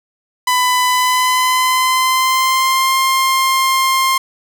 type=tone with pitch glide; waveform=sawtooth; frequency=1000 to 1058.2 Hz; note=B5 to C6; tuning=+21 to +19 cents; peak=-8 dBFS; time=0.47-4.18 s; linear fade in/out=5 ms; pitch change=+98 cents; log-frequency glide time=0.87-2.95 s; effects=none